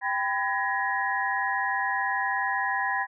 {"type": "tone cluster", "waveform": "sine", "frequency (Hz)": [788, 1004, 1678, 1885], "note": ["G5", "B5", "G#6", "A#6"], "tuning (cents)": [9, 28, 17, 19], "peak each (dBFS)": -30, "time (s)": [0.01, 3.07], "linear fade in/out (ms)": 50, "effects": []}